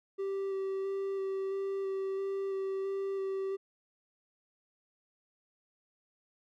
triangle tone with vibrato, 388.7 Hz, G4, 15 cents flat, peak -30 dBFS, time 0.18-3.57 s, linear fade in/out 20 ms, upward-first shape square, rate 1.5 Hz, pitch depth 10 cents each way, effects none

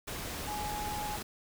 sine tone in noise, 837 Hz, G#5, 13 cents sharp, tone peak -36 dBFS, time 0.47-1.17 s, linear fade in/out 10 ms, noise pink, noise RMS -39 dBFS, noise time 0.07-1.23 s, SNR 0 dB, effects none

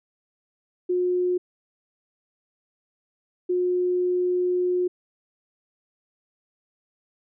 sine tone pair in turn, 360 / 360 Hz, F#4 / F#4, -47 / -47 cents, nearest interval unison, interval 0 cents, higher neither, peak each -20 dBFS, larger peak neither, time 0.89-1.38 / 3.49-4.88 s, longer second, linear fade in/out 10 ms, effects none

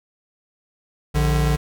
square tone pair together, 58.69 / 149 Hz, A#1 / D3, +12 / +25 cents, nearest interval octave + major third, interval 1613 cents, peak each -20 dBFS, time 1.14-1.57 s, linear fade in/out 20 ms, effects none

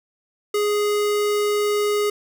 square tone, 415.3 Hz, G#4, in tune, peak -19 dBFS, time 0.54-2.1 s, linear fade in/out 5 ms, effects none

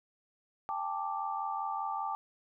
sine chord, G suspended second, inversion none, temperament equal with one note detuned, 794.9 / 880 / 1174.7 Hz, G5 / A5 / D6, +24 / 0 / 0 cents, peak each -37 / -37 / -37 dBFS, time 0.69-2.15 s, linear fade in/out 0 ms, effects none

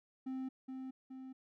triangle tone with echo, 261.6 Hz, C4, in tune, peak -36 dBFS, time 0.26-0.49 s, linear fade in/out 10 ms, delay 420 ms, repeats 2, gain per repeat -4 dB, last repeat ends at 1.33 s, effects none

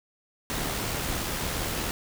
pink noise with amplitude modulation, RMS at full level -29 dBFS, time 0.5-1.91 s, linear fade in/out 0 ms, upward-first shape sine, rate 77 Hz, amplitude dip 30%, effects none

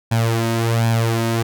sawtooth tone with flanger, 114.7 Hz, A#2, 28 cents flat, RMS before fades -18 dBFS, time 0.11-1.43 s, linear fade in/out 10 ms, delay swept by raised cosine 1.2 to 3.2 ms, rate 1.3 Hz, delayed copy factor +0.7, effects none

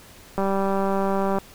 click train, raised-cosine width 1 ms, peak -11 dBFS, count 197, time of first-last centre 0.38-1.385 s, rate 195 Hz, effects pink hiss -47 dBFS RMS until 1.54 s

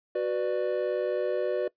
triangle chord, B minor, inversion second, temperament just, 370.4 / 493.9 / 592.7 Hz, F#4 / B4 / D5, +2 / 0 / +16 cents, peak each -28 dBFS, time 0.15-1.68 s, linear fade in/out 5 ms, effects noise-tail reverb RT60 0.1 s tail -21 dB re dry + resampled to 11025 Hz

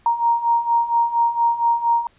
sine beating tone pair, 932.3 / 936.6 Hz, A#5 / A#5, 0 / +8 cents, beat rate 4.3 Hz, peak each -21 / -17 dBFS, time 0.06-2.07 s, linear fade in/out 2 ms, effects pink hiss -57 dBFS RMS until 2.18 s + resampled to 8000 Hz

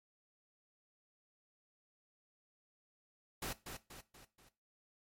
pink noise with echo, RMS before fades -41 dBFS, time 3.42-3.53 s, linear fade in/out 5 ms, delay 240 ms, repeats 4, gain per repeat -6 dB, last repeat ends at 4.49 s, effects noise-tail reverb RT60 0.3 s tail -17 dB re dry + MP3 64 kbps

